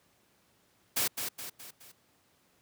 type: noise with echo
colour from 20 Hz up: white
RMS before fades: -29 dBFS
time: 0.96-1.08 s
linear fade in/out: 10 ms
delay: 210 ms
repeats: 4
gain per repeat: -6 dB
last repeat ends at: 1.92 s
effects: pink hiss -68 dBFS RMS until 2.61 s + high-pass 100 Hz 12 dB/octave